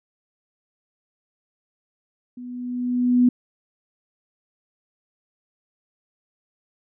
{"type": "tone with level ramp", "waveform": "sine", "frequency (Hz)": 246.9, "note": "B3", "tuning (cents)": 0, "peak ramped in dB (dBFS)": [-34, -11], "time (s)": [2.37, 3.29], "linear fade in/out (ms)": 5, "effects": []}